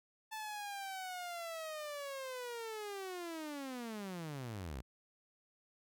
sawtooth linear sweep, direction down, 880 to 55.9 Hz, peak -38 dBFS, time 0.31-4.82 s, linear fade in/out 20 ms, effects none

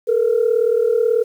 sine tone pair together, 440 / 478.3 Hz, A4 / A#4, 0 / +44 cents, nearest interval minor second, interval 144 cents, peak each -16 / -15 dBFS, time 0.07-1.24 s, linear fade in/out 20 ms, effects tanh soft clip ceiling -7 dBFS + 8-bit

